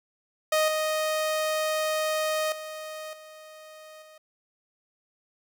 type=tone with level steps; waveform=sawtooth; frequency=622.3 Hz; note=D#5; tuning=in tune; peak=-17 / -21 / -32 / -41 / -45 dBFS; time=0.52-4.18 s; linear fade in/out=5 ms; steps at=0.68 / 2.52 / 3.13 / 4.02 s; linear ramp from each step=2 ms; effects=none